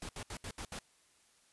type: noise bursts at uneven times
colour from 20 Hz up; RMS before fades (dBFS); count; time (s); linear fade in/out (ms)
pink; -43; 6; 0.02-0.09 / 0.16-0.23 / 0.3-0.37 / 0.44-0.51 / 0.58-0.65 / 0.72-0.79; 2
effects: white hiss -68 dBFS RMS until 1.52 s + resampled to 24000 Hz